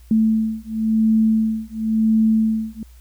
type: beating tone pair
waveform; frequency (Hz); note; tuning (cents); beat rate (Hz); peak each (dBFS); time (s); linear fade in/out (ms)
sine; 220 / 220.95; A3 / A3; 0 / +7; 0.95; -18; 0.11-2.83; 2
effects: added 60 Hz sine -42 dBFS peak until 3 s + white hiss -56 dBFS RMS until 3 s